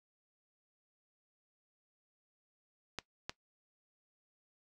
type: clicks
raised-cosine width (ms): 0.2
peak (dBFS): -20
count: 2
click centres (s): 2.987 / 3.295
effects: noise-tail reverb RT60 0.1 s tail -19 dB re dry